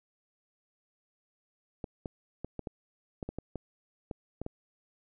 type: clicks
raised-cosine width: 2 ms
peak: -23 dBFS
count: 12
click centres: 1.842 / 2.058 / 2.446 / 2.593 / 2.672 / 3.228 / 3.29 / 3.386 / 3.557 / 4.112 / 4.416 / 4.464 s
effects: none